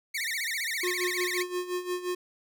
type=tone with vibrato; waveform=sawtooth; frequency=2023 Hz; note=B6; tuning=41 cents sharp; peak=-26 dBFS; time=0.14-1.43 s; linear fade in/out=10 ms; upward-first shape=sine; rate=15 Hz; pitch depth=220 cents each way
type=tone with tremolo; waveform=square; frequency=359.8 Hz; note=F#4; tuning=48 cents flat; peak=-28 dBFS; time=0.83-2.15 s; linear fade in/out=5 ms; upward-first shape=sine; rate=5.7 Hz; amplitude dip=75%
effects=none